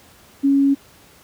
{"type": "tone", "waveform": "sine", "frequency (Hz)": 277.2, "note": "C#4", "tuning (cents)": 0, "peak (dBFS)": -12, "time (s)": [0.43, 0.75], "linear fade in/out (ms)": 20, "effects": ["pink hiss -49 dBFS RMS until 1.23 s", "high-pass 60 Hz 12 dB/octave"]}